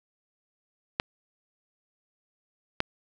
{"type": "clicks", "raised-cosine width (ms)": 0.3, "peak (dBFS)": -8, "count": 2, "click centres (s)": [0.999, 2.804], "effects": []}